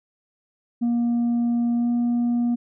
sine tone with pitch glide, 237.1 to 239.2 Hz, A#3 to A#3, +30 to +45 cents, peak -16 dBFS, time 0.81-2.56 s, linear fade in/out 20 ms, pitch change +15 cents, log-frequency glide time 1.76-1.89 s, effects tanh soft clip ceiling -18 dBFS

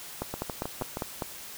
two click trains, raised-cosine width 1 ms, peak -18 / -16 dBFS, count 5 / 6, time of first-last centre 0.34-0.971 / 0.22-1.222 s, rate 6.34 / 4.99 Hz, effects white hiss -43 dBFS RMS until 1.57 s

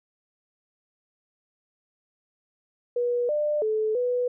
sine tone with pitch steps, 484.4 / 597 / 433.5 / 493.1 Hz, B4 / D5 / A4 / B4, -34 / +28 / -26 / -3 cents, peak -22 dBFS, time 2.96-4.28 s, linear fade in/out 5 ms, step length 330 ms, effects none

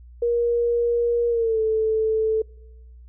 sine tone with pitch glide, 473.5 to 439.2 Hz, A#4 to A4, +27 to -3 cents, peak -18 dBFS, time 0.22-2.42 s, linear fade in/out 5 ms, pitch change -130 cents, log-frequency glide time 1.29-1.6 s, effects noise-tail reverb RT60 1.0 s tail -26 dB re dry + added 60 Hz sine -42 dBFS peak until 3.08 s

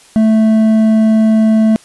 triangle tone with hard clipping, 219.5 Hz, A3, 4 cents flat, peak -8 dBFS, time 0.16-1.76 s, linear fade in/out 0 ms, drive 9 dB, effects white hiss -43 dBFS RMS until 1.84 s + resampled to 24000 Hz

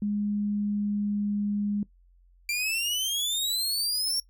sine tone with pitch glide, 206.5 to 205.3 Hz, G#3 to G#3, -10 to -20 cents, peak -25 dBFS, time 0.02-1.83 s, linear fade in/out 2 ms, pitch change -10 cents, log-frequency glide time 0.22-1.41 s
sawtooth exponential sweep, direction up, 2349 to 5560 Hz, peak -23 dBFS, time 2.49-4.2 s, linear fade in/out 2 ms
effects noise-tail reverb RT60 0.1 s tail -19 dB re dry + added 44 Hz sine -56 dBFS peak until 4.29 s

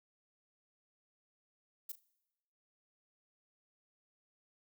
violet noise with echo, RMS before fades -42 dBFS, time 1.89-1.92 s, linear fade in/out 5 ms, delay 37 ms, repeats 2, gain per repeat -14 dB, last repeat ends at 1.994 s, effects noise-tail reverb RT60 1.0 s tail -22 dB re dry

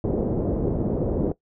white low-pass noise, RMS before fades -24 dBFS, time 0.04-1.32 s, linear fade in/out 2 ms, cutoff 470 Hz, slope 24 dB/octave, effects noise-tail reverb RT60 0.1 s tail -18 dB re dry

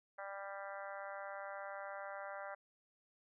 harmonic tone, 197.4 Hz, G3, 12 cents sharp, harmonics 3 / 4 / 5 / 6 / 7 / 8 / 9 / 10, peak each -48 / -50 / -55 / -54 / -52 / -53 / -59 / -57 dBFS, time 0.18-2.55 s, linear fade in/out 10 ms, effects none

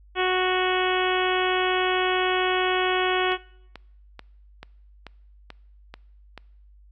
harmonic tone, 368.9 Hz, F#4, 5 cents flat, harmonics 1 / 2 / 3 / 4 / 5 / 6 / 7 / 8 / 9, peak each -24 / -27 / -29 / -30 / -31 / -32 / -32 / -33 / -34 dBFS, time 0.15-3.38 s, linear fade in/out 50 ms
click train, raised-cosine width 0.3 ms, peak -22 dBFS, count 8, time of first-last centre 3.32-6.377 s, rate 2.29 Hz
effects noise-tail reverb RT60 0.9 s tail -23 dB re dry + added 50 Hz sine -49 dBFS peak until 6.91 s

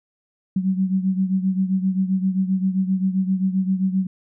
sine beating tone pair, 187.5 / 195.1 Hz, F#3 / G3, +23 / -8 cents, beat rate 7.6 Hz, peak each -19 / -24 dBFS, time 0.56-4.07 s, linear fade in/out 5 ms, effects none

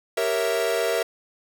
45% pulse chord, G diminished seventh, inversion none, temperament equal, 392 / 466.2 / 554.4 / 659.3 Hz, G4 / Bb4 / Db5 / Fb5, 0 / 0 / 0 / 0 cents, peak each -30 / -25 / -30 / -26 dBFS, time 0.17-1.03 s, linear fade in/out 5 ms, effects none

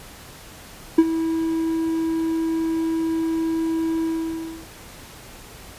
triangle tone with ADSR envelope, 325.5 Hz, E4, 22 cents flat, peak -5 dBFS, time 0.98-4.68 s, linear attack 7 ms, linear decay 45 ms, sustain -13 dB, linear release 640 ms, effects pink hiss -42 dBFS RMS until 5.78 s + resampled to 32000 Hz

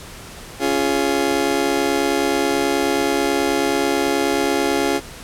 30% pulse chord, Db major, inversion none, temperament just, 277.2 / 346.5 / 415.8 Hz, Db4 / F4 / Ab4, 0 / -14 / +2 cents, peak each -19 dBFS, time 0.59-5.01 s, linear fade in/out 50 ms, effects pink hiss -37 dBFS RMS until 5.23 s + low-pass 12000 Hz 12 dB/octave

